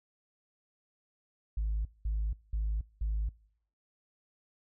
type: tone bursts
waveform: sine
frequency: 53 Hz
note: G#1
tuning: 36 cents sharp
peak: -27 dBFS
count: 4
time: 1.57-3.29 s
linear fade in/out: 5 ms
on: 280 ms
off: 200 ms
effects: noise-tail reverb RT60 0.7 s tail -25 dB re dry + tanh soft clip ceiling -26 dBFS